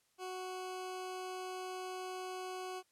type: tone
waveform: 20% pulse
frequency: 370.2 Hz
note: F#4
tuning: 1 cent sharp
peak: -36 dBFS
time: 0.18-2.83 s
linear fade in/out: 50 ms
effects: white hiss -75 dBFS RMS until 2.91 s + low-pass 11000 Hz 12 dB/octave